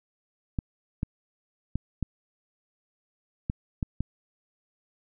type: clicks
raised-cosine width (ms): 5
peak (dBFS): -15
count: 7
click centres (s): 0.588 / 1.031 / 1.756 / 2.027 / 3.499 / 3.828 / 4.006
effects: none